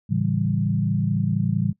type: chord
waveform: sine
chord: A dominant seventh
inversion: none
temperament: equal with one note detuned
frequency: 110 / 140.53 / 164.81 / 196 Hz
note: A2 / C#3 / E3 / G3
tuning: 0 / +24 / 0 / 0 cents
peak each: -25 dBFS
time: 0.09-1.73 s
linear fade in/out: 20 ms
effects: noise-tail reverb RT60 0.1 s tail -19 dB re dry